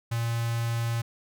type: tone with notch filter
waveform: square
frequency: 116.4 Hz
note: A#2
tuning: 2 cents flat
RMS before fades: -28 dBFS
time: 0.11-1.02 s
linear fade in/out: 10 ms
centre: 400 Hz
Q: 0.83
effects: none